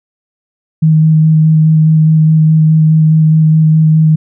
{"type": "tone with vibrato", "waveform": "sine", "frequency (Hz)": 157.3, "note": "D#3", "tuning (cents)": 19, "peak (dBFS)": -4, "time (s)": [0.82, 4.16], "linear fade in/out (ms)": 10, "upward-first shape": "square", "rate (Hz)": 4.8, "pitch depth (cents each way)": 10, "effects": []}